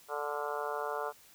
harmonic tone with a mistuned harmonic, 146.83 Hz, D3, in tune, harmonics 3 / 4 / 5 / 6 / 7 / 8 / 9 / 10, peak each -39 / -40 / -41 / -42 / -42 / -43 / -44 / -44 dBFS, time 0.08-1.13 s, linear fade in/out 50 ms, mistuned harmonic 10, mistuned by -56 cents, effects white hiss -59 dBFS RMS until 1.34 s

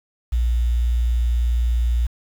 sine tone with quantisation, 59.2 Hz, A#1, 27 cents sharp, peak -16 dBFS, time 0.32-2.07 s, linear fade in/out 10 ms, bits 7, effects none

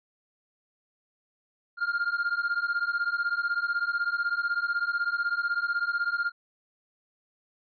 triangle beating tone pair, 1396.9 / 1412.9 Hz, F6 / F6, 0 / +20 cents, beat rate 16 Hz, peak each -27 dBFS, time 1.77-6.32 s, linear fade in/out 50 ms, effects resampled to 11025 Hz

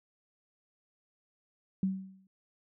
sine tone with exponential decay, 190.7 Hz, G3, 47 cents flat, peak -24 dBFS, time 1.83-2.27 s, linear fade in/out 2 ms, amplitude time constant 94 ms, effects none

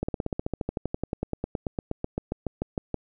slowing click train, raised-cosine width 2 ms, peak -14 dBFS, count 30, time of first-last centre 0.03-2.943 s, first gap 55 ms, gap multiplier 1.04, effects none

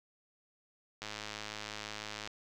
click train, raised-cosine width 0.2 ms, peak -23 dBFS, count 134, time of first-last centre 1.02-2.275 s, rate 106 Hz, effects none

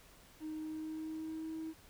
triangle tone with pitch glide, 311.1 to 319.5 Hz, D#4 to D#4, 0 to +46 cents, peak -36 dBFS, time 0.4-1.74 s, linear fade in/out 50 ms, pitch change +46 cents, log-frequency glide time 0.54-1.53 s, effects tanh soft clip ceiling -36 dBFS + pink hiss -61 dBFS RMS until 1.89 s

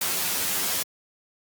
white noise with comb filter, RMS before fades -26 dBFS, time 0.01-0.83 s, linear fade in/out 5 ms, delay 11 ms, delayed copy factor +0.85, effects high-pass 100 Hz 12 dB/octave + Opus 48 kbps

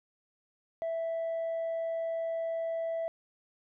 triangle tone with tanh clipping, 659.3 Hz, E5, in tune, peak -31 dBFS, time 0.82-3.08 s, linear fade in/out 0 ms, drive 6 dB, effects none

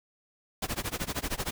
pink noise with tremolo, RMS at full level -30 dBFS, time 0.62-1.51 s, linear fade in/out 5 ms, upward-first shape sine, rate 13 Hz, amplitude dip 95%, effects none

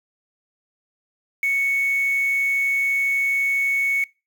sine tone with quantisation, 2217 Hz, C#7, in tune, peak -18 dBFS, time 1.43-4.04 s, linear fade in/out 2 ms, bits 6, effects noise-tail reverb RT60 0.3 s tail -25 dB re dry

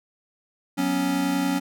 square chord, F# suspended fourth, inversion none, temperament equal, 185 / 246.9 / 277.2 Hz, F#3 / B3 / C#4, 0 / 0 / 0 cents, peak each -29 / -30 / -24 dBFS, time 0.77-1.6 s, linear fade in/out 20 ms, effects none

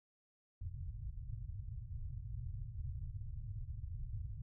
white low-pass noise, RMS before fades -44 dBFS, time 0.61-4.42 s, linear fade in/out 5 ms, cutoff 120 Hz, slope 48 dB/octave, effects none

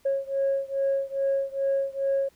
sine beating tone pair, 546 / 548.4 Hz, C#5 / C#5, -26 / -19 cents, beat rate 2.4 Hz, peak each -25 / -26 dBFS, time 0.05-2.29 s, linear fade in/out 10 ms, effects tanh soft clip ceiling -18 dBFS + pink hiss -62 dBFS RMS until 2.35 s

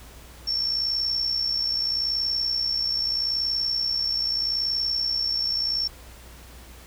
sine tone with amplitude modulation, 5440 Hz, F8, 46 cents flat, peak -20 dBFS, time 0.47-5.88 s, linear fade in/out 10 ms, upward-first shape sine, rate 60.8 Hz, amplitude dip 55%, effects added 60 Hz sine -45 dBFS peak until 6.86 s + pink hiss -48 dBFS RMS until 6.86 s

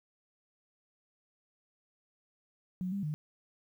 sine tone with pitch steps, 183.3 / 199.1 / 151.5 Hz, F#3 / G3 / D#3, -16 / +27 / -46 cents, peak -32 dBFS, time 2.81-3.14 s, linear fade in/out 0 ms, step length 110 ms, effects 11-bit

